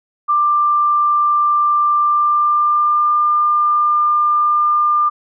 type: tone with pitch glide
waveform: sine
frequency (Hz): 1185 to 1199.5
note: D6 to D6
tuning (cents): +15 to +36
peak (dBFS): -11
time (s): 0.28-5.1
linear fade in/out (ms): 20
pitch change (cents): +21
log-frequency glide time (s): 1.99-3.13
effects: none